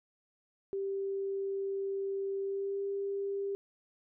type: tone with pitch glide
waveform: sine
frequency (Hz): 392 to 397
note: G4 to G4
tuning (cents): 0 to +22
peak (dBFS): -32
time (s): 0.73-3.55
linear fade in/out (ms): 0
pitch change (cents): +22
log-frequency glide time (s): 2.42-2.82
effects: none